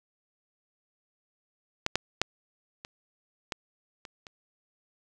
clicks, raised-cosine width 0.2 ms, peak -9 / -7 / -6 / -23 / -14 / -25 / -27 dBFS, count 7, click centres 1.864 / 1.956 / 2.216 / 2.849 / 3.522 / 4.052 / 4.268 s, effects none

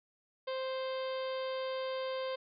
harmonic tone, 523.3 Hz, C5, in tune, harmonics 1 / 2 / 3 / 4 / 5 / 6 / 7 / 8 / 9, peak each -35 / -43 / -50 / -51 / -54 / -50 / -52 / -57 / -54 dBFS, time 0.47-2.36 s, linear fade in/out 10 ms, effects none

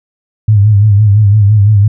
sine tone with vibrato, 103.83 Hz, G#2, in tune, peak -3 dBFS, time 0.48-1.88 s, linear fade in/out 5 ms, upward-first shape sine, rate 5.9 Hz, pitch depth 80 cents each way, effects none

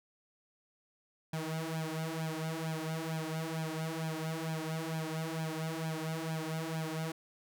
sawtooth tone with flanger, 160.1 Hz, D#3, 50 cents sharp, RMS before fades -37 dBFS, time 1.33-7.12 s, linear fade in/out 5 ms, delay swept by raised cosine 1.2 to 4.9 ms, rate 2.2 Hz, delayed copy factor +0.85, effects none

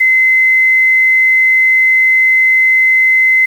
sine tone with quantisation, 2054 Hz, C7, 33 cents flat, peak -6 dBFS, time 0-3.46 s, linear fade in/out 10 ms, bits 6, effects none

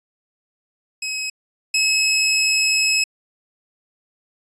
20% pulse tone pair in turn, 2555 / 2576 Hz, D#7 / E7, +45 / -41 cents, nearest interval unison, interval 14 cents, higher second, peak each -19 / -11 dBFS, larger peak second, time 1.02-1.3 / 1.74-3.04 s, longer second, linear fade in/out 5 ms, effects resampled to 22050 Hz

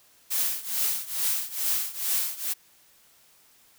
blue noise with tremolo, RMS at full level -24 dBFS, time 0.3-2.54 s, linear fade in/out 20 ms, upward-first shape triangle, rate 2.3 Hz, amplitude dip 90%, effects white hiss -59 dBFS RMS until 3.78 s

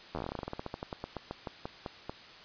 slowing click train, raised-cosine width 1 ms, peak -22 dBFS, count 27, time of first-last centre 0.15-2.095 s, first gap 11 ms, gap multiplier 1.13, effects white hiss -51 dBFS RMS until 2.44 s + resampled to 11025 Hz

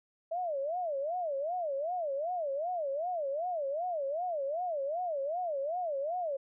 sine tone with vibrato, 630 Hz, D#5, 21 cents sharp, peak -31 dBFS, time 0.31-6.37 s, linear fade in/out 10 ms, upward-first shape sine, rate 2.6 Hz, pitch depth 260 cents each way, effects none

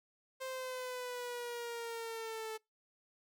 sawtooth exponential sweep, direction down, 525 to 437 Hz, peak -36 dBFS, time 0.4-2.58 s, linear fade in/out 20 ms, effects noise-tail reverb RT60 0.2 s tail -25 dB re dry

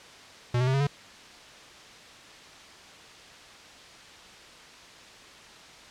square tone with pitch steps, 121.9 / 126.86 / 132.01 / 137.38 / 142.97 Hz, B2 / B2 / C3 / C#3 / D3, -22 / +47 / +16 / -15 / -46 cents, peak -23 dBFS, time 0.54-0.87 s, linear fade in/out 5 ms, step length 66 ms, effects white hiss -48 dBFS RMS until 5.9 s + low-pass 5000 Hz 12 dB/octave

